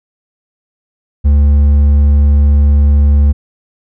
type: tone with hard clipping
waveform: triangle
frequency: 72.2 Hz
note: D2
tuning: 29 cents flat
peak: -6 dBFS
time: 1.24-3.33 s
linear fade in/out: 20 ms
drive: 7 dB
effects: none